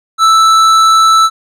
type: tone with hard clipping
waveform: sine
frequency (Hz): 1318.5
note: E6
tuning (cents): 0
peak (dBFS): -6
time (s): 0.18-1.3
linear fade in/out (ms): 50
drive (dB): 11
effects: none